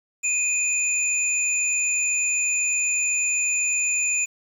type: tone pair together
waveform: sine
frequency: 2489 / 7057 Hz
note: D#7 / A8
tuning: 0 / +4 cents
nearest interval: octave + tritone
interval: 1804 cents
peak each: -23 dBFS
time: 0.23-4.26 s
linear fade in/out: 20 ms
effects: 8-bit